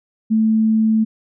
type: tone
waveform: sine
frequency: 220 Hz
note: A3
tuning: in tune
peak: -12 dBFS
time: 0.3-1.05 s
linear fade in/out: 20 ms
effects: none